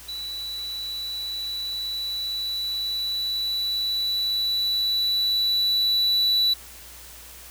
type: tone with level ramp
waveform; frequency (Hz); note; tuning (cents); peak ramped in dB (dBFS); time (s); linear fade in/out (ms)
triangle; 3951; B7; 0; -29 to -16; 0.08-6.54; 10
effects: added 60 Hz sine -49 dBFS peak until 7.5 s + white hiss -44 dBFS RMS until 7.5 s